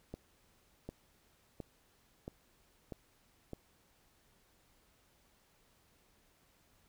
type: accelerating click train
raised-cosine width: 2 ms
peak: -29 dBFS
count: 6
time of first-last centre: 0.14-3.533 s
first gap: 750 ms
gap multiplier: 0.95
effects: pink hiss -70 dBFS RMS until 6.88 s